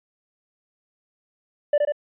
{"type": "tone with echo", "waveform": "triangle", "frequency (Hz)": 587.3, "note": "D5", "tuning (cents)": 0, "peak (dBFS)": -12, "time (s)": [1.73, 1.78], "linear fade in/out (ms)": 5, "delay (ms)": 71, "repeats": 2, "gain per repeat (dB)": -3, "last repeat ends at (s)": 1.922, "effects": ["tanh soft clip ceiling -9 dBFS", "resampled to 8000 Hz"]}